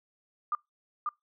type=tone with echo; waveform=sine; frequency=1207 Hz; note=D6; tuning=47 cents sharp; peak=-26 dBFS; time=0.52-0.55 s; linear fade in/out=2 ms; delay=540 ms; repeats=1; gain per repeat=-2 dB; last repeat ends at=1.09 s; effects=noise-tail reverb RT60 0.2 s tail -25 dB re dry